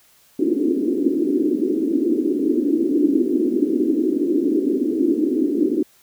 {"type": "band-pass noise", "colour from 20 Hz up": "pink", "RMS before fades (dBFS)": -19, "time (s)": [0.39, 5.83], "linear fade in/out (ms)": 5, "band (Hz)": [270, 360], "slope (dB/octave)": 48, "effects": ["white hiss -55 dBFS RMS until 6.02 s"]}